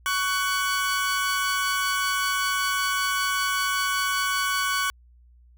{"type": "tone pair together", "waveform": "sawtooth", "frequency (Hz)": [1121, 1496.4], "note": ["C#6", "F#6"], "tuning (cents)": [19, 19], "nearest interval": "perfect fourth", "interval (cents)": 500, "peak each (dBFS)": -22, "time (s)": [0.06, 4.9], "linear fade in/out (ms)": 0, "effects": ["added 60 Hz sine -51 dBFS peak until 5.57 s"]}